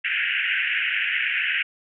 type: band-pass noise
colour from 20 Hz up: white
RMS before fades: -24 dBFS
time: 0.04-1.63 s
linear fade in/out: 10 ms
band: 1500 to 2900 Hz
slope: 96 dB/octave
effects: none